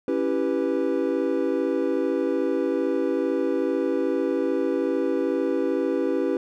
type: chord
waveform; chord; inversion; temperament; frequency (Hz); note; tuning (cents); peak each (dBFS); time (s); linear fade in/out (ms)
triangle; C# half-diminished seventh; none; equal with one note detuned; 276.2 / 329.6 / 392 / 493.9; C#4 / E4 / G4 / B4; -6 / 0 / 0 / 0; -25; 0.08-6.37; 2
effects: none

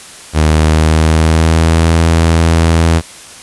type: tone with pitch glide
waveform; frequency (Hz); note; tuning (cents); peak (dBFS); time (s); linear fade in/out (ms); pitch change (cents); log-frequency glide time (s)
sawtooth; 77.78 to 82.41; D#2 to E2; 0 to 0; -3; 0.33-3.02; 50; +100; 0.58-1.91
effects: white hiss -33 dBFS RMS until 3.42 s + resampled to 24000 Hz

